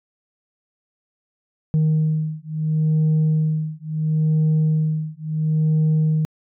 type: beating tone pair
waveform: sine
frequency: 155.56 / 156.29 Hz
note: D#3 / D#3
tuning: 0 / +8 cents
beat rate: 0.73 Hz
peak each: -18 dBFS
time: 1.74-6.25 s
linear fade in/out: 0 ms
effects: tanh soft clip ceiling -13 dBFS